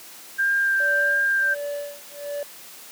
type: tone with vibrato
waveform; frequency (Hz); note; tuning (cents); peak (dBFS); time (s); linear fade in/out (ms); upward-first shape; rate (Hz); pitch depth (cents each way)
sine; 1586; G6; +20; -18; 0.38-1.55; 20; sine; 1.5; 17
type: tone with tremolo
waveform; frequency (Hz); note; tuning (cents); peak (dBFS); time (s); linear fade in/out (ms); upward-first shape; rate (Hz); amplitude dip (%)
triangle; 577; D5; -31; -24; 0.8-2.43; 2; sine; 1.4; 100
effects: white hiss -43 dBFS RMS until 2.91 s + high-pass 200 Hz 12 dB/octave